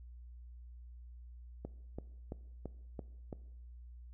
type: click train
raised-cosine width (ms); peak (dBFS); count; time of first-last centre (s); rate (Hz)
2; -28; 6; 1.65-3.328; 2.98
effects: noise-tail reverb RT60 0.9 s tail -19 dB re dry + added 60 Hz sine -49 dBFS peak until 4.13 s